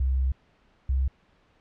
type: tone pair in turn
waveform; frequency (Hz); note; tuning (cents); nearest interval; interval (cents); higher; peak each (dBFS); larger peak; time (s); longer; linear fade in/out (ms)
sine; 65.41 / 66.02; C2 / C2; 0 / +16; unison; 16; second; -21; neither; 0-0.32 / 0.89-1.08; first; 5
effects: pink hiss -63 dBFS RMS until 1.6 s + low-pass 3000 Hz 12 dB/octave